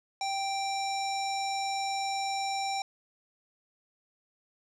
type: tone with low-pass filter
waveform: square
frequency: 784 Hz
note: G5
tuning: in tune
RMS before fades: -32 dBFS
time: 0.21-2.82 s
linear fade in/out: 2 ms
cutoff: 6200 Hz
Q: 2.9
effects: none